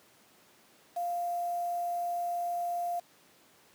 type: tone with quantisation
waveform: sine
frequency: 698.5 Hz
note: F5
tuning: in tune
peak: -30 dBFS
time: 0.96-3 s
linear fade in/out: 10 ms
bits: 8
effects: pink hiss -61 dBFS RMS until 3.74 s + high-pass 200 Hz 12 dB/octave